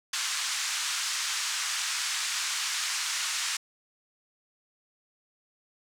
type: band-pass noise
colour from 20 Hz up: white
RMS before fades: -31 dBFS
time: 0.13-3.57 s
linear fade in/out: 5 ms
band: 1100 to 7700 Hz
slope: 24 dB/octave
effects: none